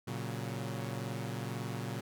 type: chord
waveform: sawtooth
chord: F# major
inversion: first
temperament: equal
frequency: 116.54 / 138.59 / 185 Hz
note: A#2 / C#3 / F#3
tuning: 0 / 0 / 0 cents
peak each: -35 / -37 / -39 dBFS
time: 0.07-2.01 s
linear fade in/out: 10 ms
effects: none